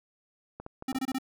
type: clicks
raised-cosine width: 1 ms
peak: -26 dBFS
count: 6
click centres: 0.6 / 0.664 / 0.824 / 0.928 / 0.962 / 1.117 s
type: tone bursts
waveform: square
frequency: 263 Hz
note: C4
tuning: 9 cents sharp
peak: -29 dBFS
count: 5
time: 0.88-1.185 s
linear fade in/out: 5 ms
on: 41 ms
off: 25 ms
effects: none